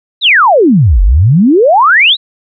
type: exponential two-way sweep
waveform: sine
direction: down then up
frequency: 4079 to 42.74 to 4079 Hz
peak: -3 dBFS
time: 0.21-2.17 s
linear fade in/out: 50 ms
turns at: 1.02 s
effects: none